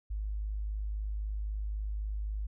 sine tone, 51.91 Hz, G#1, in tune, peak -32 dBFS, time 0.1-2.47 s, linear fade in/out 10 ms, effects none

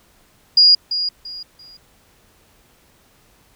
sine tone with echo, 4861 Hz, D#8, 41 cents flat, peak -7 dBFS, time 0.57-0.75 s, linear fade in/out 5 ms, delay 340 ms, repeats 3, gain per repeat -11 dB, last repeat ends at 1.77 s, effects pink hiss -55 dBFS RMS until 3.55 s

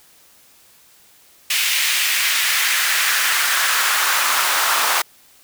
pink noise with high-pass filter sweep, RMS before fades -18 dBFS, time 1.5-5.02 s, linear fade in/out 5 ms, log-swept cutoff 2500 to 1000 Hz, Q 1.8, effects white hiss -51 dBFS RMS until 5.43 s

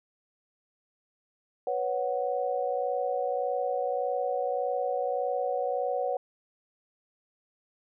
sine chord, B suspended second, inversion none, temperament just, 493.9 / 555.6 / 740.8 Hz, B4 / C#5 / F#5, 0 / +4 / +2 cents, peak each -31 dBFS, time 1.67-6.17 s, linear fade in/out 2 ms, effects none

